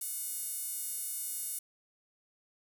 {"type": "tone with high-pass filter", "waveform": "sawtooth", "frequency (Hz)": 727, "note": "F#5", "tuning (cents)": -31, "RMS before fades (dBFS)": -38, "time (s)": [0.01, 1.59], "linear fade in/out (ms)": 5, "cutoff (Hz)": 10000, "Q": 1.9, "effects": []}